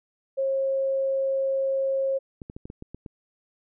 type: tone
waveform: sine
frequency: 539 Hz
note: C#5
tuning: 49 cents flat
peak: -22 dBFS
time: 0.37-2.19 s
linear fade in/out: 20 ms
type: clicks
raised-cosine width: 3 ms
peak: -25 dBFS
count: 8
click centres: 2.418 / 2.499 / 2.565 / 2.655 / 2.701 / 2.824 / 2.946 / 3.062 s
effects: none